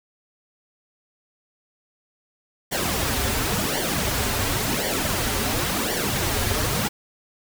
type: noise with flanger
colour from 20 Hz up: pink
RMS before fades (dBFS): -24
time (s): 2.71-6.89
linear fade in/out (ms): 20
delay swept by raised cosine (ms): 0.77 to 6.37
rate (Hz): 0.93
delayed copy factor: -0.75
effects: none